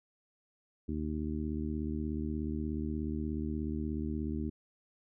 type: harmonic tone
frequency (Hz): 76.7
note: D#2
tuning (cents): -24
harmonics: 1 / 2 / 3 / 4 / 5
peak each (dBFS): -37 / -42 / -37 / -39 / -45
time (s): 0.88-4.5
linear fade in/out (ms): 10
effects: none